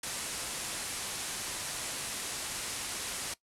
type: low-pass noise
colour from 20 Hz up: white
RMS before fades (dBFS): -38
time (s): 0.03-3.34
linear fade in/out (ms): 5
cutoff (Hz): 11000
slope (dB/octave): 48
effects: noise-tail reverb RT60 0.1 s tail -19 dB re dry